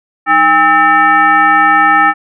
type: tone with frequency modulation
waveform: sine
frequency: 1300 Hz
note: E6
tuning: 24 cents flat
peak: -5 dBFS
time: 0.26-2.14 s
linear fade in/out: 50 ms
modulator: 495 Hz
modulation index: 1.3
effects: none